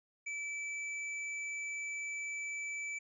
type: tone with hard clipping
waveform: sine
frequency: 2312 Hz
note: D7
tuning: 28 cents flat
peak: -39 dBFS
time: 0.26-2.99 s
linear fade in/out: 10 ms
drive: 14 dB
effects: resampled to 22050 Hz